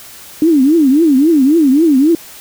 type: tone with vibrato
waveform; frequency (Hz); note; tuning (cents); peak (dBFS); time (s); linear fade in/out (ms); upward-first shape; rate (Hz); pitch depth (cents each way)
sine; 295.3; D4; +10; -6; 0.42-2.15; 2; triangle; 3.7; 280
effects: white hiss -35 dBFS RMS until 2.4 s